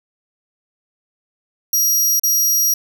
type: tone with dropouts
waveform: 20% pulse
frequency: 5720 Hz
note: F8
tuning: 41 cents sharp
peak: -8 dBFS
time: 1.73-2.74 s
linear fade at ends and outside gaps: 5 ms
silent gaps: 2.197-2.234 s
effects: none